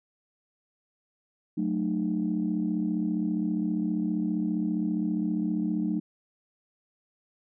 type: chord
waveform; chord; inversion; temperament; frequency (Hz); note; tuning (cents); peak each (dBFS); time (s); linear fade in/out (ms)
sine; D# diminished; first; equal with one note detuned; 185 / 220 / 304.4; F#3 / A3 / D#4; 0 / 0 / -38; -29; 1.57-6; 10
effects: tanh soft clip ceiling -17 dBFS